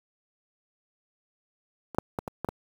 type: clicks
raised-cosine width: 1 ms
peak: -25 / -8 / -15 / -19 / -16 / -15 dBFS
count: 6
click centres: 1.947 / 1.985 / 2.188 / 2.278 / 2.446 / 2.488 s
effects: high-pass 60 Hz 12 dB/octave + 7-bit